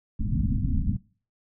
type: low-pass noise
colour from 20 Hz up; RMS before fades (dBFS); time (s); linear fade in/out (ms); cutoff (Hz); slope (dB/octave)
pink; -25; 0.19-0.97; 10; 270; 96
effects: noise-tail reverb RT60 0.4 s tail -21 dB re dry